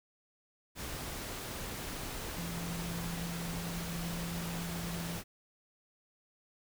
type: tone in noise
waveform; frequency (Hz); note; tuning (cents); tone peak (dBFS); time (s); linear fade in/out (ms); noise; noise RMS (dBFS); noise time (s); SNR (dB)
sine; 170; F3; -46; -38; 2.35-5.2; 50; pink; -41; 0.75-5.24; 0
effects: none